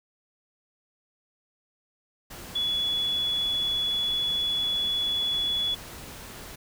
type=tone in noise; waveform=sine; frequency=3402 Hz; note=G#7; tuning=41 cents sharp; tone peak=-24 dBFS; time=2.55-5.75 s; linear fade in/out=10 ms; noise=pink; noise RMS=-42 dBFS; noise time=2.3-6.56 s; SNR=+15 dB; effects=none